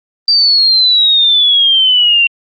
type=exponential sweep; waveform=sine; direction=down; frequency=4699 to 2740 Hz; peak=-6 dBFS; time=0.28-2.27 s; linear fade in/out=2 ms; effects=Opus 32 kbps